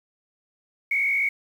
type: tone with frequency modulation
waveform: sine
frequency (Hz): 2217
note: C#7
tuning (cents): 0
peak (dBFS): -20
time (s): 0.91-1.29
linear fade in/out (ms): 5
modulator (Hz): 54.4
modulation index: 1.2
effects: 8-bit